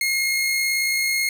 sawtooth tone with amplitude modulation, 2150 Hz, C7, 47 cents sharp, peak -15 dBFS, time 0.01-1.29 s, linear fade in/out 2 ms, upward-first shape sine, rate 58.3 Hz, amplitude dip 25%, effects none

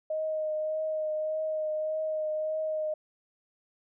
sine tone with vibrato, 622.3 Hz, D#5, in tune, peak -28 dBFS, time 0.1-2.94 s, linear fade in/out 5 ms, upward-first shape triangle, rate 1.7 Hz, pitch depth 19 cents each way, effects none

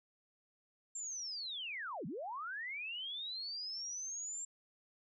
sine linear two-way sweep, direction down then up, 7459 to 138.59 to 7459 Hz, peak -40 dBFS, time 0.95-4.45 s, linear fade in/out 5 ms, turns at 2.06 s, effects none

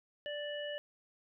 harmonic tone, 587 Hz, D5, 1 cent flat, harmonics 1 / 3 / 5, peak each -39 / -45 / -44 dBFS, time 0.26-0.78 s, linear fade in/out 0 ms, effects none

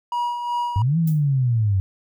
triangle tone with tremolo, 961 Hz, B5, 48 cents flat, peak -18 dBFS, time 0.12-0.82 s, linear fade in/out 2 ms, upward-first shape sine, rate 2.7 Hz, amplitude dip 50%
sine linear two-way sweep, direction up then down, 92.5 to 169 to 92.5 Hz, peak -16 dBFS, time 0.76-1.8 s, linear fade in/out 0 ms, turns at 0.98 s
violet noise with exponential decay, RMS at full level -34 dBFS, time 1.07-1.26 s, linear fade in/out 5 ms, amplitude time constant 40 ms
effects none

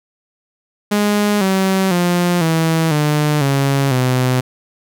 sawtooth tone with pitch steps, 207 / 190.92 / 176.09 / 162.41 / 149.79 / 138.16 / 127.42 Hz, G#3 / G3 / F3 / E3 / D3 / C#3 / C3, -5 / -45 / +15 / -25 / +35 / -5 / -45 cents, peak -9 dBFS, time 0.91-4.41 s, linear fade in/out 10 ms, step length 500 ms, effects none

